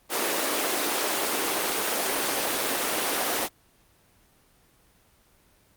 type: high-pass noise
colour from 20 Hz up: pink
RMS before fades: -26 dBFS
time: 0.09-3.49 s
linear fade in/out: 50 ms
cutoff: 300 Hz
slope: 24 dB/octave
effects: pink hiss -61 dBFS RMS until 5.76 s + Opus 24 kbps